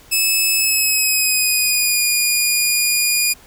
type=tone with pitch glide; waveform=10% pulse; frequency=2600 to 2440 Hz; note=E7 to D#7; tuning=-24 to -34 cents; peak=-6 dBFS; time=0.11-3.34 s; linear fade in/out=20 ms; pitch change=-110 cents; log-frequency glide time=0.57-2.01 s; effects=pink hiss -46 dBFS RMS until 3.46 s